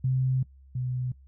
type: tone pair in turn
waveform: sine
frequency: 130 / 126.3 Hz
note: C3 / B2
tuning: -11 / +39 cents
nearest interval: unison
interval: 50 cents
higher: first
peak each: -22 / -27 dBFS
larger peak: first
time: 0.04-0.43 / 0.75-1.12 s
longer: first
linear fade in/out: 5 ms
effects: noise-tail reverb RT60 0.1 s tail -21 dB re dry + added 67 Hz sine -50 dBFS peak until 1.27 s